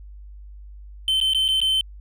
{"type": "tone with dropouts", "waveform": "triangle", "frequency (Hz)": 3082, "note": "G7", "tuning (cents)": -30, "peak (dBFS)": -16, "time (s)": [1.08, 1.81], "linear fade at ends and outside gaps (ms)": 1, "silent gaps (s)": [[1.202, 1.212], [1.335, 1.347], [1.481, 1.487], [1.603, 1.615]], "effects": ["added 50 Hz sine -38 dBFS peak until 2 s"]}